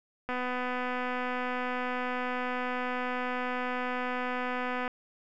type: click train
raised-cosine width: 0.5 ms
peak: -19 dBFS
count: 1148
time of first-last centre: 0.29-4.878 s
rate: 250 Hz
effects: none